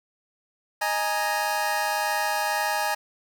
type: chord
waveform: 25% pulse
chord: D# suspended fourth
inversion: none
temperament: equal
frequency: 622.3 / 830.6 / 932.3 Hz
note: D#5 / G#5 / A#5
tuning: 0 / 0 / 0 cents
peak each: -27 / -22 / -26 dBFS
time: 0.81-2.95 s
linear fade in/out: 10 ms
effects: 8-bit